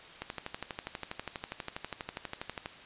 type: click train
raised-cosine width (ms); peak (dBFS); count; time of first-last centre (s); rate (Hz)
0.3; -20; 31; 0.22-2.659; 12.3
effects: white hiss -50 dBFS RMS until 2.85 s + resampled to 8000 Hz